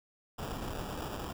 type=noise with sample-and-hold; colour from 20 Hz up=pink; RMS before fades=-39 dBFS; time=0.38-1.33 s; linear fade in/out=10 ms; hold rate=2100 Hz; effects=none